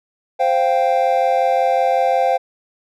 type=chord; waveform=triangle; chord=C suspended fourth; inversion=none; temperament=equal; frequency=523.3 / 698.5 / 784 Hz; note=C5 / F5 / G5; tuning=0 / 0 / 0 cents; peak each=-16 dBFS; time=0.39-2.38 s; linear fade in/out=20 ms; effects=none